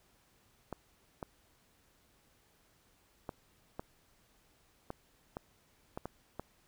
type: clicks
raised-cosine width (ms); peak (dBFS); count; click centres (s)
1; -25; 9; 0.727 / 1.228 / 3.292 / 3.795 / 4.904 / 5.369 / 5.975 / 6.056 / 6.396
effects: pink hiss -69 dBFS RMS until 6.67 s